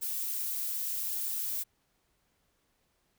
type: noise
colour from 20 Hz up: violet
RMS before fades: -34 dBFS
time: 0.01-1.64 s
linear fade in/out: 20 ms
effects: pink hiss -74 dBFS RMS until 3.18 s